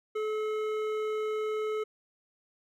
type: tone with hard clipping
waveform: triangle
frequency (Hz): 430.6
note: A4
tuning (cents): -37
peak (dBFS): -31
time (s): 0.15-1.84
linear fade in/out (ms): 10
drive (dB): 15
effects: none